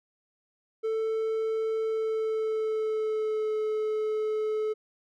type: tone with pitch glide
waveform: triangle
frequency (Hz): 442.8 to 431.2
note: A4 to A4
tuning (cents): +11 to -35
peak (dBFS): -24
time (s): 0.83-4.74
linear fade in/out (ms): 20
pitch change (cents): -46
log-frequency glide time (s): 1.84-3.55
effects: none